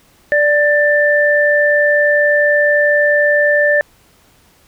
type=tone pair together; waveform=sine; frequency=587.3 / 1775.7 Hz; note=D5 / A6; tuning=0 / +15 cents; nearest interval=octave + perfect fifth; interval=1915 cents; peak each=-12 dBFS; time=0.32-3.81 s; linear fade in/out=0 ms; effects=pink hiss -51 dBFS RMS until 4.67 s